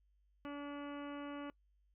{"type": "harmonic tone with a mistuned harmonic", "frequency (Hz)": 287.2, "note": "D4", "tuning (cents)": -39, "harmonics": [1, 2, 3, 4, 5, 6, 7, 8, 9, 10], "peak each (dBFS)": [-44, -50, -56, -52, -56, -63, -62, -64, -63, -62], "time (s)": [0.45, 1.5], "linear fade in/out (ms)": 0, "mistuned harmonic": 10, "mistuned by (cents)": 28, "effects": ["noise-tail reverb RT60 0.1 s tail -24 dB re dry", "added 50 Hz sine -70 dBFS peak until 1.94 s"]}